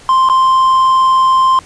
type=tone with dropouts; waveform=triangle; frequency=1046.5 Hz; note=C6; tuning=in tune; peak=-5 dBFS; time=0.09-1.59 s; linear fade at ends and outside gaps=1 ms; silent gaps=0.289-0.298 s; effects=pink hiss -39 dBFS RMS until 1.65 s + resampled to 22050 Hz